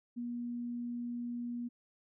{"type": "tone", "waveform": "sine", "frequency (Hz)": 240, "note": "B3", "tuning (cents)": -49, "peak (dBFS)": -36, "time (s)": [0.16, 1.69], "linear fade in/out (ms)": 20, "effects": []}